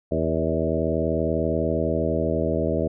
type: harmonic tone with a mistuned harmonic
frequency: 80.4 Hz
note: E2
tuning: 43 cents flat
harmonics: 1 / 2 / 3 / 4 / 5 / 6 / 7 / 8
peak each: -29 / -29 / -29 / -29 / -29 / -29 / -29 / -29 dBFS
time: 0.11-2.88 s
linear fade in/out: 10 ms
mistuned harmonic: 7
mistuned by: +25 cents
effects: none